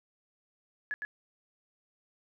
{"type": "tone with echo", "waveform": "sine", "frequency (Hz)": 1701, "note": "G#6", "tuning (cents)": 41, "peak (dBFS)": -31, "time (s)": [0.91, 0.94], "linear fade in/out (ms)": 0, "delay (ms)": 110, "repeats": 1, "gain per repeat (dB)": -3, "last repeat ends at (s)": 1.05, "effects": []}